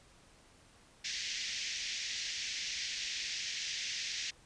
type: band-pass noise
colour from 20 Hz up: white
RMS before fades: -39 dBFS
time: 1.04-4.31 s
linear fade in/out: 10 ms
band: 1800 to 6300 Hz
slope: 48 dB/octave
effects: pink hiss -62 dBFS RMS until 4.45 s + resampled to 22050 Hz